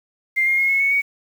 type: tone with pitch steps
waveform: sine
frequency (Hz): 2103 / 2130 / 2157 / 2185 / 2213 / 2241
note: C7 / C7 / C#7 / C#7 / C#7 / C#7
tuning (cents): +8 / +30 / -48 / -26 / -3 / +18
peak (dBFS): -15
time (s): 0.36-1.02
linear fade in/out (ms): 20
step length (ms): 110
effects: 7-bit